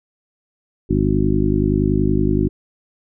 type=harmonic tone with a mistuned harmonic; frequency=50.6 Hz; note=G#1; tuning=44 cents flat; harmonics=1 / 2 / 3 / 4 / 5 / 6 / 7; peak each=-22 / -22 / -22 / -22 / -22 / -22 / -22 dBFS; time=0.89-2.49 s; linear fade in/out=20 ms; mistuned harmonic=7; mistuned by=+45 cents; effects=none